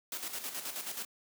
white noise with tremolo, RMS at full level -38 dBFS, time 0.12-1.05 s, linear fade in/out 2 ms, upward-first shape square, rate 9.4 Hz, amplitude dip 55%, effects high-pass 200 Hz 12 dB/octave

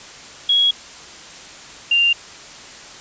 sine tone pair in turn, 3322 / 2788 Hz, G#7 / F7, 0 / -4 cents, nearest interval minor third, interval 304 cents, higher first, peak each -12 dBFS, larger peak neither, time 0.49-0.71 / 1.91-2.13 s, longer neither, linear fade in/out 5 ms, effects white hiss -38 dBFS RMS until 3 s + resampled to 16000 Hz

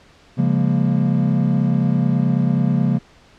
triangle chord, Bb minor seventh, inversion first, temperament equal with one note detuned, 138.59 / 174.61 / 203.6 / 233.1 Hz, Db3 / F3 / Ab3 / Bb3, 0 / 0 / -34 / 0 cents, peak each -17 / -18 / -20 / -19 dBFS, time 0.37-2.99 s, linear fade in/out 20 ms, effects pink hiss -50 dBFS RMS until 3.38 s + low-pass 5000 Hz 12 dB/octave

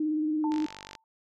sine tone with vibrato, 307.4 Hz, D#4, 21 cents flat, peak -25 dBFS, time 0-0.66 s, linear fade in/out 5 ms, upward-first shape square, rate 18 Hz, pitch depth 22 cents each way
sine tone with exponential decay, 890 Hz, A5, 20 cents sharp, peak -30 dBFS, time 0.44-1.04 s, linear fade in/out 1 ms, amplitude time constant 130 ms
click train, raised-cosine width 0.2 ms, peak -23 dBFS, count 22, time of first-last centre 0.52-0.952 s, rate 48.6 Hz
effects none

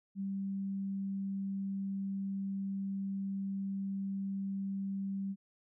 sine tone, 195.5 Hz, G3, 4 cents flat, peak -34 dBFS, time 0.15-5.36 s, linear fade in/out 50 ms, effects none

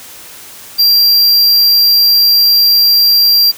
square tone, 4742 Hz, D8, 16 cents sharp, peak -6 dBFS, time 0.78-3.52 s, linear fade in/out 20 ms, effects white hiss -33 dBFS RMS until 3.57 s

